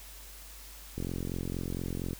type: click train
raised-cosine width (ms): 3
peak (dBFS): -22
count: 52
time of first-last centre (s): 0.98-2.131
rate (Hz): 44.3
effects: added 50 Hz sine -49 dBFS peak until 2.19 s + white hiss -50 dBFS RMS until 2.19 s